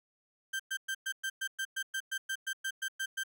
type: tone bursts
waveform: 35% pulse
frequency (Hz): 1568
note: G6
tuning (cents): 0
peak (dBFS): -31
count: 16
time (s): 0.53-3.236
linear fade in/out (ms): 10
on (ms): 66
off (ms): 110
effects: none